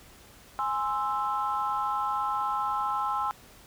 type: chord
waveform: sine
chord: Ab augmented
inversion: none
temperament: equal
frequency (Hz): 830.6 / 1046.5 / 1318.5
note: Ab5 / C6 / E6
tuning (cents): 0 / 0 / 0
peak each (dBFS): -30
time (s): 0.59-3.31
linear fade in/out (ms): 0
effects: tanh soft clip ceiling -18 dBFS + pink hiss -53 dBFS RMS until 3.66 s